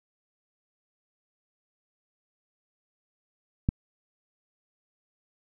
click, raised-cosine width 5 ms, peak -10 dBFS, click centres 3.689 s, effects none

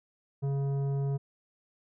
sine tone with tanh clipping, 138.8 Hz, C#3, 3 cents sharp, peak -29 dBFS, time 0.42-1.18 s, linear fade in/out 20 ms, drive 11 dB, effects none

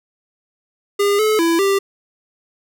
square tone with pitch steps, 404.8 / 431.1 / 333.3 / 394 Hz, G#4 / A4 / E4 / G4, -44 / -35 / +19 / +9 cents, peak -14 dBFS, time 0.99-1.79 s, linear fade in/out 10 ms, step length 200 ms, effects none

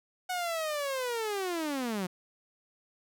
sawtooth linear sweep, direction down, 740 to 174.61 Hz, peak -27 dBFS, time 0.29-2.07 s, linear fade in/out 10 ms, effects none

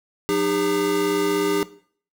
square tone cluster, 180.1 / 306.7 / 403.1 Hz, F#3 / D#4 / G4, -46 / -25 / +48 cents, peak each -30 / -25 / -22 dBFS, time 0.29-1.63 s, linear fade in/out 0 ms, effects noise-tail reverb RT60 0.5 s tail -17 dB re dry

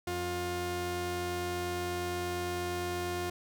sawtooth tone pair together, 88.58 / 354.3 Hz, F2 / F4, +25 / +25 cents, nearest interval 2 octaves, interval 2400 cents, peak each -35 / -29 dBFS, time 0.07-3.3 s, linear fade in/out 5 ms, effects none

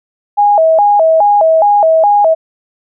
sine tone with vibrato, 728 Hz, F#5, 28 cents flat, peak -5 dBFS, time 0.37-2.35 s, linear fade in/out 20 ms, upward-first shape square, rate 2.4 Hz, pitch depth 210 cents each way, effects none

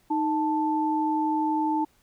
sine tone pair together, 310.7 / 880 Hz, D#4 / A5, -2 / 0 cents, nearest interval octave + tritone, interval 1802 cents, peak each -25 dBFS, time 0.1-1.85 s, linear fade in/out 10 ms, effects pink hiss -64 dBFS RMS until 2.02 s

